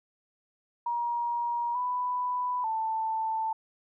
sine tone with pitch steps, 949 / 992 / 886 Hz, A#5 / B5 / A5, +31 / +7 / +12 cents, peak -27 dBFS, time 0.86-3.53 s, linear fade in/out 5 ms, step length 890 ms, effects none

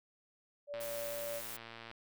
sine tone, 578 Hz, D5, 28 cents flat, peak -39 dBFS, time 0.67-1.42 s, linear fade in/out 50 ms
click train, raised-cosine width 0.3 ms, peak -32 dBFS, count 136, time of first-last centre 0.74-1.914 s, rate 115 Hz
blue noise, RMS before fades -45 dBFS, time 0.8-1.57 s, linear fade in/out 10 ms
effects none

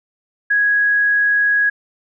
sine tone, 1661.2 Hz, G#6, in tune, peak -12 dBFS, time 0.5-1.7 s, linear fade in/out 10 ms, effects none

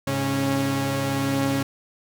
sawtooth tone cluster, 105.3 / 136.9 / 274.9 Hz, G#2 / C#3 / C#4, +24 / -21 / -14 cents, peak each -27 / -23 / -20 dBFS, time 0.07-1.63 s, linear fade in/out 5 ms, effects none

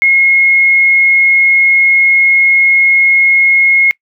sine tone, 2160 Hz, C#7, 45 cents flat, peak -5 dBFS, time 0.02-3.91 s, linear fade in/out 0 ms, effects noise-tail reverb RT60 0.1 s tail -24 dB re dry

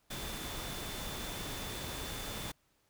sine tone in noise, 3520 Hz, A7, in tune, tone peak -48 dBFS, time 0.1-2.52 s, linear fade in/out 10 ms, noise pink, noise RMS -41 dBFS, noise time 0.1-2.52 s, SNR -10 dB, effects pink hiss -73 dBFS RMS until 2.89 s

